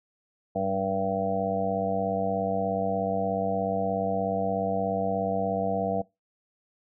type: harmonic tone with a mistuned harmonic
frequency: 96.8 Hz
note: G2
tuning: 21 cents flat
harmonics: 1 / 2 / 3 / 5 / 6 / 7 / 8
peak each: -39 / -32 / -37 / -31 / -36 / -29 / -34 dBFS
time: 0.55-6.02 s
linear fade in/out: 10 ms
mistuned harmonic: 1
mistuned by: +62 cents
effects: noise-tail reverb RT60 0.2 s tail -20 dB re dry